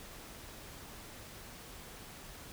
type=silence; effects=pink hiss -50 dBFS RMS until 2.52 s